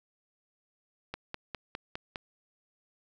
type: click train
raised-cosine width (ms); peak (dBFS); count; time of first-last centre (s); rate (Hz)
0.3; -20; 6; 1.14-2.158; 4.91
effects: none